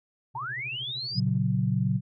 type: tone with tremolo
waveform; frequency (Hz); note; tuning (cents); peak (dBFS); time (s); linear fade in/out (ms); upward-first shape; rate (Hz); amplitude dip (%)
triangle; 126.8; B2; +46; -36; 0.34-1.4; 20; sine; 13; 95
type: linear sweep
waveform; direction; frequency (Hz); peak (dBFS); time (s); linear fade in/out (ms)
sine; up; 841 to 5090; -31; 0.35-1.2; 5
type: chord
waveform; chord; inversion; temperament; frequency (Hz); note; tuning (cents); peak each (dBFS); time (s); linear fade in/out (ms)
sine; F# major; first; equal; 116.54 / 138.59 / 185; A#2 / C#3 / F#3; 0 / 0 / 0; -27; 1.14-2.01; 50
effects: none